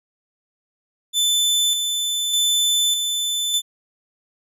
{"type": "tone with tremolo", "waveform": "sawtooth", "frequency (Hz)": 3520, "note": "A7", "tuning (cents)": 0, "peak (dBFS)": -13, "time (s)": [1.13, 3.62], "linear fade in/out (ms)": 50, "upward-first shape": "square", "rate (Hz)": 0.83, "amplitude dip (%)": 40, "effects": ["resampled to 32000 Hz"]}